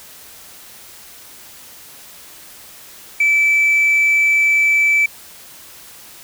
sine tone, 2315 Hz, D7, 25 cents flat, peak -9 dBFS, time 3.2-5.06 s, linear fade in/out 5 ms, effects tanh soft clip ceiling -9 dBFS + white hiss -40 dBFS RMS until 6.23 s

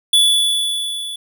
square tone with level ramp, 3442 Hz, A7, 39 cents flat, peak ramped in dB -9 to -26 dBFS, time 0.13-1.16 s, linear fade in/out 5 ms, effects none

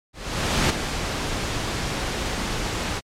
pink noise with ADSR envelope, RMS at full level -18 dBFS, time 0.13-3.01 s, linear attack 570 ms, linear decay 8 ms, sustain -8 dB, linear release 36 ms, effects low-pass 7000 Hz 12 dB/octave + MP3 96 kbps

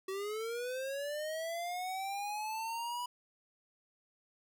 square linear sweep, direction up, 377 to 984 Hz, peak -37 dBFS, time 0.08-3.06 s, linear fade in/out 5 ms, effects none

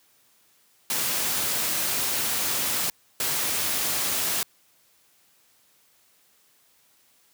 white noise bursts at uneven times, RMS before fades -26 dBFS, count 2, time 0.9-2.9 / 3.2-4.43 s, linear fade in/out 2 ms, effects white hiss -62 dBFS RMS until 7.33 s + high-pass 80 Hz 12 dB/octave

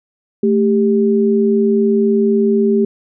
sine tone pair together, 220 / 395.9 Hz, A3 / G4, 0 / +17 cents, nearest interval minor seventh, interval 1017 cents, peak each -13 dBFS, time 0.43-2.85 s, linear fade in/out 5 ms, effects none

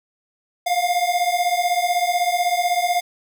square beating tone pair, 698.5 / 714.5 Hz, F5 / F5, 0 / +39 cents, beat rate 16 Hz, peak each -22 / -21 dBFS, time 0.66-3.01 s, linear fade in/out 10 ms, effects none

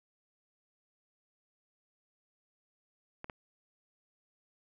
clicks, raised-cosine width 0.5 ms, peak -26 dBFS, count 2, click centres 3.244 / 3.298 s, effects none

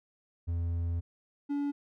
triangle tone pair in turn, 85 / 285.9 Hz, F2 / D4, -46 / -46 cents, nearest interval octave + major sixth, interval 2100 cents, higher second, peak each -27 dBFS, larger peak neither, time 0.47-1.01 / 1.49-1.72 s, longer first, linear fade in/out 20 ms, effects none

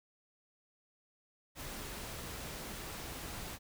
pink noise, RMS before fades -44 dBFS, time 1.55-3.59 s, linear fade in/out 50 ms, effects none

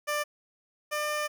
15% pulse tone pair in turn, 593 / 599.2 Hz, D5 / D5, +17 / +35 cents, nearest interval unison, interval 18 cents, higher second, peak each -21 / -22 dBFS, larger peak first, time 0.07-0.24 / 0.91-1.28 s, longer second, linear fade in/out 20 ms, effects none

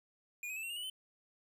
square tone with pitch steps, 2438 / 2531 / 2628 / 2729 / 2833 / 2941 / 3054 Hz, D#7 / D#7 / E7 / F7 / F7 / F#7 / G7, -36 / +29 / -6 / -41 / +24 / -11 / -46 cents, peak -40 dBFS, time 0.43-0.899 s, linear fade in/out 2 ms, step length 67 ms, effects none

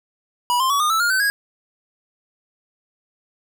square tone with pitch steps, 974 / 1050 / 1131.8 / 1220.1 / 1315.2 / 1417.8 / 1528.4 / 1647.6 Hz, B5 / C6 / C#6 / D#6 / E6 / F6 / G6 / G#6, -24 / +6 / +36 / -34 / -4 / +26 / -44 / -14 cents, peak -17 dBFS, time 0.5-1.3 s, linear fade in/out 0 ms, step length 100 ms, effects none

